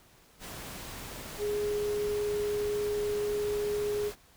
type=tone in noise; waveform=sine; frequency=415.3 Hz; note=G#4; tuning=in tune; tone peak=-28 dBFS; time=1.38-4.12 s; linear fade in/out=50 ms; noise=pink; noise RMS=-42 dBFS; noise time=0.39-4.16 s; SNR=+11 dB; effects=pink hiss -60 dBFS RMS until 4.36 s